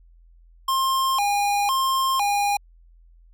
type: tone with vibrato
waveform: square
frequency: 929 Hz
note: A#5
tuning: 6 cents flat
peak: -20 dBFS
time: 0.68-2.57 s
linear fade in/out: 5 ms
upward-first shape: square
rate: 0.99 Hz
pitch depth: 230 cents each way
effects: added 42 Hz sine -49 dBFS peak until 3.33 s